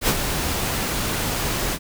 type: noise with ADSR envelope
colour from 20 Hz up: pink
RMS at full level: -17 dBFS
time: 0.01-1.79 s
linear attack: 75 ms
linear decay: 51 ms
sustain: -7 dB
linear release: 57 ms
effects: none